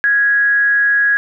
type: tone with frequency modulation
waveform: sine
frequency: 1661.2 Hz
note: G#6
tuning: in tune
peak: -10 dBFS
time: 0.04-1.17 s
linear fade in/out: 0 ms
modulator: 251 Hz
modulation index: 0.21
effects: none